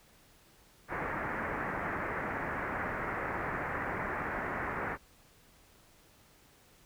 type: low-pass noise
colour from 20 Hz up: white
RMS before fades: -36 dBFS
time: 0.88-4.98 s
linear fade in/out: 50 ms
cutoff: 2000 Hz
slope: 48 dB/octave
effects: pink hiss -62 dBFS RMS until 6.85 s